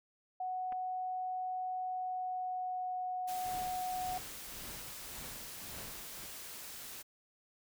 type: tone with pitch glide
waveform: sine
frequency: 740 to 734.9 Hz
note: F#5 to F#5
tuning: 0 to -12 cents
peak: -35 dBFS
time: 0.4-4.18 s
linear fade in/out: 5 ms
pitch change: -12 cents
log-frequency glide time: 1.79-2.98 s
type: clicks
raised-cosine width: 0.5 ms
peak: -36 dBFS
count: 2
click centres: 0.722 / 0.726 s
type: noise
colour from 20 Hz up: white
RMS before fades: -47 dBFS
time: 3.27-7.03 s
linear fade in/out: 20 ms
type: noise with tremolo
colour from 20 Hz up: pink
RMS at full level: -48 dBFS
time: 3.44-6.27 s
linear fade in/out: 20 ms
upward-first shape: triangle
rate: 1.8 Hz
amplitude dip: 90%
effects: none